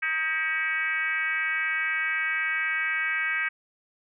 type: tone with frequency modulation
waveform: sine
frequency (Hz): 1921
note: B6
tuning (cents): -48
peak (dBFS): -24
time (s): 0.02-3.49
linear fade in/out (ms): 10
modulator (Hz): 331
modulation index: 1.5
effects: none